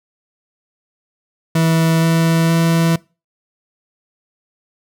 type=tone with pitch steps; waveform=40% pulse; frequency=163.1 / 164.33 / 165.57 Hz; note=E3 / E3 / E3; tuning=-18 / -5 / +8 cents; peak=-11 dBFS; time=1.55-2.96 s; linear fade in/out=5 ms; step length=470 ms; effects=noise-tail reverb RT60 0.3 s tail -23 dB re dry